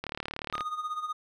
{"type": "click train", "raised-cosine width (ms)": 0.3, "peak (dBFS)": -18, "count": 22, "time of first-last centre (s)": [0.04, 0.608], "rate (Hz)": 37}
{"type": "tone with tremolo", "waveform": "triangle", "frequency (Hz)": 1235, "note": "D#6", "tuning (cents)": -13, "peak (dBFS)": -27, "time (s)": [0.53, 1.13], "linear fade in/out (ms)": 10, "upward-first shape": "sine", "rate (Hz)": 16, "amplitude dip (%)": 70}
{"effects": []}